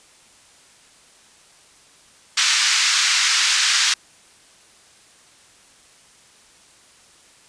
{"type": "band-pass noise", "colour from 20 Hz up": "white", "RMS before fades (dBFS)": -18, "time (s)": [2.37, 3.94], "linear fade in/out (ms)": 5, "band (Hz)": [1300, 6400], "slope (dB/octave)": 24, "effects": ["white hiss -51 dBFS RMS until 7.48 s", "resampled to 22050 Hz"]}